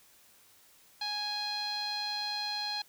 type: tone with low-pass filter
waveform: sawtooth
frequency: 830.6 Hz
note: G#5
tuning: in tune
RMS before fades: -35 dBFS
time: 1.01-2.82 s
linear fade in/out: 5 ms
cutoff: 4200 Hz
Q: 9
effects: white hiss -61 dBFS RMS until 2.88 s